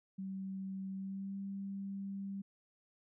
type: tone with pitch glide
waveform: sine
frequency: 191.9 to 196.61 Hz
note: G3 to G3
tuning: -37 to +5 cents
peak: -39 dBFS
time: 0.18-2.42 s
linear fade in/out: 10 ms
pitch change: +42 cents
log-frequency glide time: 0.93-1.37 s
effects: none